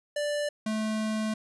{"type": "tone pair in turn", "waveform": "square", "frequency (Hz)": [587.3, 217.1], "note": ["D5", "A3"], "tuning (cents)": [0, -23], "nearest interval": "octave + perfect fourth", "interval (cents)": 1723, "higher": "first", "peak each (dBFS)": -28, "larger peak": "neither", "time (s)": [[0.16, 0.49], [0.66, 1.34]], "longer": "second", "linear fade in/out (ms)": 5, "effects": ["resampled to 24000 Hz"]}